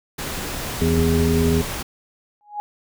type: noise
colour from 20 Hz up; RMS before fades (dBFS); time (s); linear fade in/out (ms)
pink; -28; 0.18-1.83; 10
type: harmonic tone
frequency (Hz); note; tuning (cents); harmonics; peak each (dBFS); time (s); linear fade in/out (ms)
81.9; E2; -11; 1 / 2 / 3 / 5; -21 / -21 / -21 / -21; 0.81-1.62; 10
type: tone with exponential growth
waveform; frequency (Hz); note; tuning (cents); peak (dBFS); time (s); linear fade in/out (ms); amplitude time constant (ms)
sine; 830.6; G#5; 0; -21; 2.41-2.6; 0; 40
effects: none